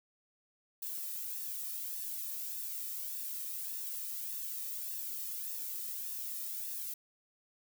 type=noise with flanger; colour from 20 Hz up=violet; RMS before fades=-40 dBFS; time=0.82-6.94 s; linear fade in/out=5 ms; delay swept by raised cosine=1.1 to 1.64 ms; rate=1.7 Hz; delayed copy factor=+0.55; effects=none